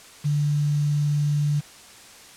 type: tone with quantisation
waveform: sine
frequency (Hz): 146.83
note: D3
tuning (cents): 0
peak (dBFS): -19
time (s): 0.24-1.61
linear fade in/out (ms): 20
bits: 7
effects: white hiss -46 dBFS RMS until 2.36 s + low-pass 9000 Hz 12 dB/octave

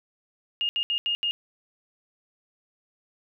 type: tone bursts at uneven times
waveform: sine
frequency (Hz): 2841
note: F7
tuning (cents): +29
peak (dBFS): -23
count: 5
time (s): 0.61-0.69 / 0.76-0.83 / 0.9-0.98 / 1.06-1.15 / 1.23-1.31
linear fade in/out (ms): 0
effects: none

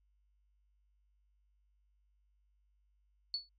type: tone with exponential decay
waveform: sine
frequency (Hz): 4435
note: C#8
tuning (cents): 0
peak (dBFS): -30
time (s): 3.34-3.49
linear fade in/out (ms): 1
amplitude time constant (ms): 32
effects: added 50 Hz sine -70 dBFS peak until 3.58 s + MP3 64 kbps

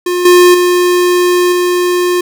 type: tone with level steps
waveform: square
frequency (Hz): 356.5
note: F4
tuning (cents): +36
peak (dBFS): -12 / -3 / -8 / -10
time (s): 0.06-2.21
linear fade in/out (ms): 5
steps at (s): 0.25 / 0.54 / 1.52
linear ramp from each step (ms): 5
effects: none

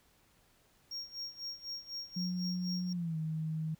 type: tone with tremolo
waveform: triangle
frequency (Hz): 5570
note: F8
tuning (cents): -5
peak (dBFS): -36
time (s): 0.91-2.93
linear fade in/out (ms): 5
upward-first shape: sine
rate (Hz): 4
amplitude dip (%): 85
type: tone with pitch glide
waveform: sine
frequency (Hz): 180.4 to 157.96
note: F#3 to D#3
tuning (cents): -44 to +26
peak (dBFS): -33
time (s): 2.16-3.75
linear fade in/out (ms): 10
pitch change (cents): -230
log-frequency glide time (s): 2.92-3.17
effects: pink hiss -68 dBFS RMS until 3.79 s

